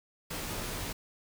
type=noise with comb filter; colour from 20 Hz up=pink; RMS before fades=-37 dBFS; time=0.3-0.93 s; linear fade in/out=10 ms; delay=15 ms; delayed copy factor=-0.6; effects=none